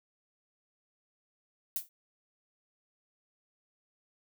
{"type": "noise with exponential decay", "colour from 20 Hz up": "violet", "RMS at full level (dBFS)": -29, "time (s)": [1.76, 1.89], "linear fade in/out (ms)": 2, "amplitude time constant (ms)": 27, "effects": []}